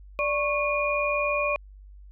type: tone cluster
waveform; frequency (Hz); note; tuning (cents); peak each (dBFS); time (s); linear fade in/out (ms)
sine; 587 / 1102 / 2434; D5 / C#6 / D#7; -1 / -11 / -39; -26 / -29 / -27; 0.19-1.56; 0
effects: added 49 Hz sine -44 dBFS peak until 2.11 s